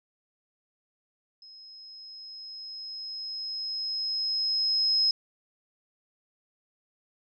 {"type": "tone with level ramp", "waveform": "sine", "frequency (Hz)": 5130, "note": "E8", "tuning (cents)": -48, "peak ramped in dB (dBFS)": [-47, -20], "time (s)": [1.42, 5.11], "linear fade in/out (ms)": 2, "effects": []}